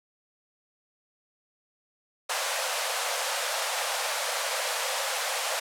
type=high-pass noise; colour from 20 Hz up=pink; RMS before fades=-29 dBFS; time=2.29-5.6 s; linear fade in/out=10 ms; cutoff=490 Hz; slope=96 dB/octave; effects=low-pass 11000 Hz 12 dB/octave